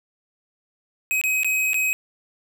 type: tone with dropouts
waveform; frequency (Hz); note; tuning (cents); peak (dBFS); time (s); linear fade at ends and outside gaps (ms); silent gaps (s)
square; 2533; D#7; +30; -20; 1.11-1.93; 0; 1.214-1.238 / 1.433-1.446 / 1.733-1.743
effects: none